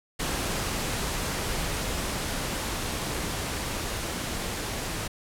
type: noise with level ramp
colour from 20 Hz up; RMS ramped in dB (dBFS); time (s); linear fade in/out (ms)
pink; -29 to -32; 0.19-5.08; 10
effects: low-pass 12000 Hz 12 dB/octave